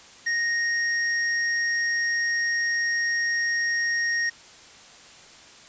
square tone, 1864.7 Hz, A#6, in tune, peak -23 dBFS, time 0.26-4.3 s, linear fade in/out 10 ms, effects white hiss -48 dBFS RMS until 5.68 s + resampled to 16000 Hz

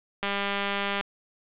click train, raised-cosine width 0.3 ms, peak -12 dBFS, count 157, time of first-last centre 0.23-1.01 s, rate 200 Hz, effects resampled to 8000 Hz + 8-bit

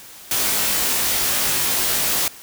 white noise with comb filter, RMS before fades -20 dBFS, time 0.31-2.28 s, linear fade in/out 2 ms, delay 19 ms, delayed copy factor +0.85, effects white hiss -41 dBFS RMS until 2.42 s

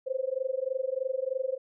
sine tone with amplitude modulation, 523.3 Hz, C5, in tune, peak -24 dBFS, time 0.06-1.58 s, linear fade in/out 20 ms, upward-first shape sine, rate 23.2 Hz, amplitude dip 95%, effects none

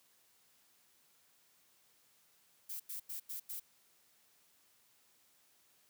violet noise bursts, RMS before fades -43 dBFS, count 5, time 2.69-3.6 s, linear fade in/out 10 ms, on 110 ms, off 90 ms, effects white hiss -70 dBFS RMS until 5.89 s + high-pass 80 Hz 12 dB/octave

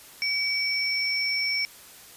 sine tone pair together, 2279 / 5420 Hz, C#7 / E8, +47 / +47 cents, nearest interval octave + minor third, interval 1500 cents, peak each -26 / -27 dBFS, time 0.22-1.65 s, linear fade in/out 0 ms, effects white hiss -48 dBFS RMS until 2.16 s + resampled to 32000 Hz

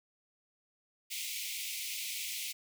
pink high-pass noise, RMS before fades -39 dBFS, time 1.1-2.53 s, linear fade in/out 20 ms, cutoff 2100 Hz, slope 96 dB/octave, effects none

